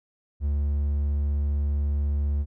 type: tone with vibrato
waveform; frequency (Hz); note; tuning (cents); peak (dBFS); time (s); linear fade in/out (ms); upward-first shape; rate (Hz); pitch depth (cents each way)
triangle; 72.1; D2; -31; -20; 0.4-2.46; 50; triangle; 20; 20
effects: none